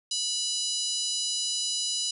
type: harmonic tone with a mistuned harmonic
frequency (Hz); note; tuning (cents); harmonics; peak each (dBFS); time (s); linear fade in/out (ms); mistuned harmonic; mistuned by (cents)
996; B5; +14; 3 / 4 / 5 / 6 / 7 / 8 / 9 / 10; -35 / -33 / -32 / -36 / -34 / -44 / -43 / -41; 0.11-2.11; 5; 3; -34
effects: none